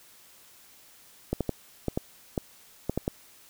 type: clicks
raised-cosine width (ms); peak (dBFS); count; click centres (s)
2; -13; 9; 1.33 / 1.407 / 1.493 / 1.883 / 1.975 / 2.378 / 2.896 / 2.976 / 3.079
effects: white hiss -55 dBFS RMS until 3.49 s